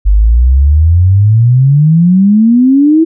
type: exponential sweep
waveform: sine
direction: up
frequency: 48.15 to 330.9 Hz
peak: -3 dBFS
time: 0.05-3.05 s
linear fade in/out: 20 ms
effects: none